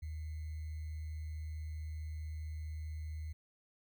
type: tone with sample-and-hold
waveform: sine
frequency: 77.7 Hz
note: D#2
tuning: 2 cents flat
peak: -39 dBFS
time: 0.02-3.33 s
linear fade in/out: 10 ms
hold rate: 2100 Hz
effects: none